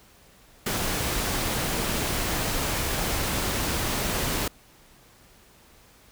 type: noise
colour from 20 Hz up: pink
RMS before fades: -27 dBFS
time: 0.66-4.48 s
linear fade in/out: 5 ms
effects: pink hiss -55 dBFS RMS until 6.11 s